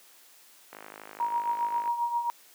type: click train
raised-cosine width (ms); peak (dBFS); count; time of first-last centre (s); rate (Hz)
0.5; -27; 61; 0.73-1.877; 52.3
type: tone with tremolo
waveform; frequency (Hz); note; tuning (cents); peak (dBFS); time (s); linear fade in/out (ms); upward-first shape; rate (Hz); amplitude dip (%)
sine; 947; A#5; +27; -23; 1.2-2.3; 0; triangle; 7.5; 70
effects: white hiss -56 dBFS RMS until 2.54 s + high-pass 300 Hz 12 dB/octave